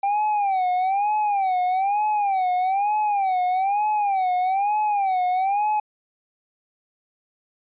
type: tone with vibrato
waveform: triangle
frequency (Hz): 785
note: G5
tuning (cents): +2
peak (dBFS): -17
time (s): 0.03-5.8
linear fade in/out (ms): 5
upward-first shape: sine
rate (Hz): 1.1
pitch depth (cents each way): 140
effects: resampled to 8000 Hz